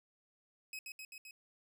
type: tone with echo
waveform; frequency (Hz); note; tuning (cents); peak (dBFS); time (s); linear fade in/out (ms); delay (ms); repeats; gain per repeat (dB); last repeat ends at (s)
sawtooth; 2548; D#7; +41; -39; 0.73-0.79; 2; 130; 4; -2; 1.31
effects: none